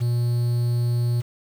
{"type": "tone with quantisation", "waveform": "triangle", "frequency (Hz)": 120, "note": "B2", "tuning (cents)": -49, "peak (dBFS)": -17, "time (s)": [0, 1.22], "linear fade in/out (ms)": 20, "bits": 7, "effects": []}